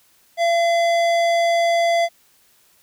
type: tone with tanh clipping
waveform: sine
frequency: 680 Hz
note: F5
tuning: 46 cents flat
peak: -17 dBFS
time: 0.37-2.09 s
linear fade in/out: 50 ms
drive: 17 dB
effects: white hiss -57 dBFS RMS until 2.82 s